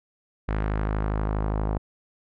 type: tone with low-pass filter sweep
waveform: sawtooth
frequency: 52.4 Hz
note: G#1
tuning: 16 cents sharp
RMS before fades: -26 dBFS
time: 0.48-1.78 s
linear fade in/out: 10 ms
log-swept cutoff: 1800 to 920 Hz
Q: 1.4
effects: none